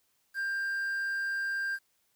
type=tone with quantisation; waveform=triangle; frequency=1589 Hz; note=G6; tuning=23 cents sharp; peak=-28 dBFS; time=0.34-1.79 s; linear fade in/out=50 ms; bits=9; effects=white hiss -73 dBFS RMS until 2.15 s